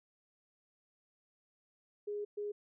sine tone bursts at uneven times, 413.6 Hz, G#4, 7 cents flat, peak -36 dBFS, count 2, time 2.07-2.25 / 2.37-2.52 s, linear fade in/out 10 ms, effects none

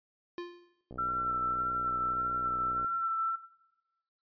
square tone with exponential decay, 349.2 Hz, F4, in tune, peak -35 dBFS, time 0.38-0.81 s, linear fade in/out 1 ms, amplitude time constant 93 ms
click train, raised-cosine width 2 ms, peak -32 dBFS, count 121, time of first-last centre 0.91-2.845 s, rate 62 Hz
sine tone with vibrato, 1343 Hz, E6, 32 cents sharp, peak -29 dBFS, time 0.98-3.36 s, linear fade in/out 10 ms, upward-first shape sine, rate 1.7 Hz, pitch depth 16 cents each way
effects noise-tail reverb RT60 1.0 s tail -17 dB re dry + resampled to 11025 Hz

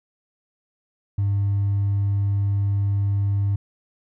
triangle tone with hard clipping, 100 Hz, G2, 35 cents sharp, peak -18 dBFS, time 1.18-3.56 s, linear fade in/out 5 ms, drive 2 dB, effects none

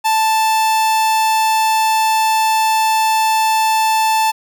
45% pulse tone, 880 Hz, A5, in tune, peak -12 dBFS, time 0.04-4.32 s, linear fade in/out 20 ms, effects none

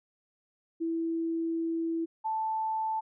sine tone pair in turn, 329.6 / 879.9 Hz, E4 / A5, 0 / 0 cents, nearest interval octave + perfect fourth, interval 1700 cents, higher second, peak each -28 dBFS, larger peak neither, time 0.8-2.06 / 2.24-3.01 s, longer first, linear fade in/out 20 ms, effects none

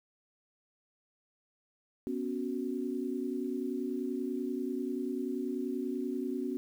sine chord, B suspended second, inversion none, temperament equal, 246.9 / 277.2 / 370 Hz, B3 / C#4 / F#4, 0 / 0 / 0 cents, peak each -36 / -36 / -37 dBFS, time 2.07-6.57 s, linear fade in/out 0 ms, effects 10-bit

